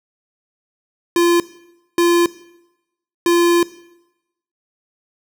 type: tone bursts at uneven times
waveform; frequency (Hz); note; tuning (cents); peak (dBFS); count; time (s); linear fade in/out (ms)
square; 344.5; F4; -24; -12; 3; 1.16-1.4 / 1.98-2.26 / 3.26-3.63; 2
effects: noise-tail reverb RT60 0.9 s tail -18 dB re dry